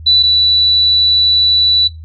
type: tone pair in turn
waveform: sine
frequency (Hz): 3972 / 3956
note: B7 / B7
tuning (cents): +9 / +2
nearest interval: unison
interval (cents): 7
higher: first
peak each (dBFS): -7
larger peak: neither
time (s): 0.06-0.23 / 0.23-1.88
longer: second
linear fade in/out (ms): 10
effects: noise-tail reverb RT60 0.2 s tail -17 dB re dry + added 80 Hz sine -28 dBFS peak until 2.04 s